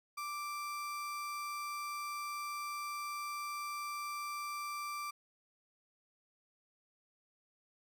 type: tone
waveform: 35% pulse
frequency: 1174.7 Hz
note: D6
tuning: in tune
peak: -37 dBFS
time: 0.17-5.11 s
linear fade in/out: 10 ms
effects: none